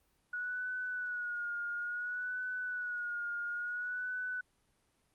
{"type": "tone with vibrato", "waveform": "sine", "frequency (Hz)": 1459, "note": "F#6", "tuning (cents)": -25, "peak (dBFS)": -35, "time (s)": [0.33, 4.41], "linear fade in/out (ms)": 5, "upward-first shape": "sine", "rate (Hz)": 0.58, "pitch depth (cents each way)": 48, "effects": ["pink hiss -74 dBFS RMS until 5.14 s", "Opus 32 kbps"]}